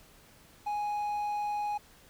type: tone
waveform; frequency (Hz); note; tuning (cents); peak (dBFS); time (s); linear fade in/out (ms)
triangle; 830.6; G#5; 0; -28; 0.66-1.78; 10
effects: pink hiss -58 dBFS RMS until 2.09 s